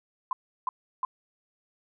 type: tone bursts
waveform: sine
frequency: 1023 Hz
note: C6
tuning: 39 cents flat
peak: -25 dBFS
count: 3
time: 0.31-1.05 s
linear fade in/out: 2 ms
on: 20 ms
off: 340 ms
effects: none